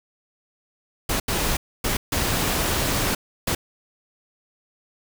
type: noise bursts at uneven times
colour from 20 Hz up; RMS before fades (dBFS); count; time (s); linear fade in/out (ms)
pink; -23; 5; 1.09-1.2 / 1.28-1.57 / 1.84-1.97 / 2.12-3.15 / 3.47-3.55; 5
effects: none